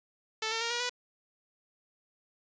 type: tone with pitch steps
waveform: 5% pulse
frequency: 440 / 452.4 / 465.1 / 478.2 / 491.6 Hz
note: A4 / A4 / A#4 / A#4 / B4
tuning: 0 / +48 / -4 / +44 / -8 cents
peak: -19 dBFS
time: 0.42-0.895 s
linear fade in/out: 5 ms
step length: 95 ms
effects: resampled to 16000 Hz + 10-bit